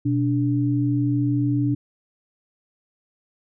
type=tone pair together; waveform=sine; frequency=123.47 / 290.6 Hz; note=B2 / D4; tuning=0 / -18 cents; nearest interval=octave + minor third; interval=1482 cents; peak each=-21 dBFS; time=0.05-1.75 s; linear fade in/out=10 ms; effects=none